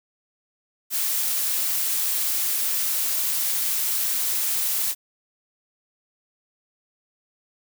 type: noise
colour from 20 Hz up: blue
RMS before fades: -24 dBFS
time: 0.9-4.95 s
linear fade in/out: 50 ms
effects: none